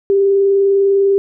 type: tone with vibrato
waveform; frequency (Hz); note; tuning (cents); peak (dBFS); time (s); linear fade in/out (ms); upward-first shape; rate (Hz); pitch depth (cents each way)
sine; 394.8; G4; +12; -9; 0.1-1.18; 0; square; 20; 16
effects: none